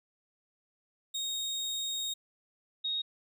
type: tone pair in turn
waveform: 30% pulse / sine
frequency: 3729 / 3748 Hz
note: A#7 / A#7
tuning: 0 / +9 cents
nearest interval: unison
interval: 9 cents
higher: second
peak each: -30 / -30 dBFS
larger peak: neither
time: 1.14-2.14 / 2.84-3.02 s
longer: first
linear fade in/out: 10 ms
effects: none